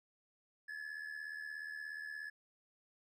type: tone with amplitude modulation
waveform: triangle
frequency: 1712 Hz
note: A6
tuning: 48 cents flat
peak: -38 dBFS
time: 0.68-2.3 s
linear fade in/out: 10 ms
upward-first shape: sine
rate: 76.9 Hz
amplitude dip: 70%
effects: none